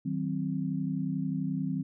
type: chord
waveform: sine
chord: C diminished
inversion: first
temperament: just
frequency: 156.98 / 188.37 / 261.6 Hz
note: Eb3 / Gb3 / C4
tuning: +16 / +31 / 0 cents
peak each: -33 dBFS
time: 0.05-1.83 s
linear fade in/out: 10 ms
effects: none